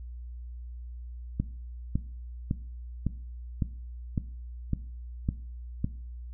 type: click train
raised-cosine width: 5 ms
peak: -14 dBFS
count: 9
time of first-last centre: 1.4-5.844 s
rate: 1.8 Hz
effects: noise-tail reverb RT60 0.5 s tail -18 dB re dry + added 60 Hz sine -38 dBFS peak until 6.33 s